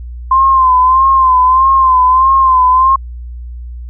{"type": "tone with vibrato", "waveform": "sine", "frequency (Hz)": 1041, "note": "C6", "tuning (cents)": -9, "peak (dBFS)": -5, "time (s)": [0.31, 2.96], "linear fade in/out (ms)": 5, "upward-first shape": "sine", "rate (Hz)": 1.6, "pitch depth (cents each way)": 56, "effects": ["added 60 Hz sine -23 dBFS peak until 3.89 s"]}